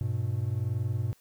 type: tone pair together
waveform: triangle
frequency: 100 / 121.14 Hz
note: G2 / B2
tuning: +35 / -33 cents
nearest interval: minor third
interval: 332 cents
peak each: -28 dBFS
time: 0.01-1.13 s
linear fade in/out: 0 ms
effects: white hiss -64 dBFS RMS until 1.2 s